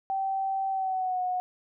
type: tone with pitch glide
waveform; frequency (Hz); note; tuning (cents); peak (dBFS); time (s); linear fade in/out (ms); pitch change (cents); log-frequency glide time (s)
sine; 774 to 730.6; G5 to F#5; -22 to -22; -26; 0.1-1.4; 0; -100; 0.7-1.21
effects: none